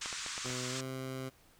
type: band-pass noise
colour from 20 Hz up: white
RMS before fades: -41 dBFS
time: 0.01-0.81 s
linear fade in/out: 5 ms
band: 1000 to 8000 Hz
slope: 48 dB/octave
type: clicks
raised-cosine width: 0.5 ms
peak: -27 dBFS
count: 6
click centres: 0.059 / 0.128 / 0.263 / 0.379 / 0.459 / 0.503 s
type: tone with pitch glide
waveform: 15% pulse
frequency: 126.3 to 131.28 Hz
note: B2 to C3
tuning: +39 to +6 cents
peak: -32 dBFS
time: 0.44-1.3 s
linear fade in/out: 20 ms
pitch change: +67 cents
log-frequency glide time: 0.7-0.76 s
effects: pink hiss -64 dBFS RMS until 1.59 s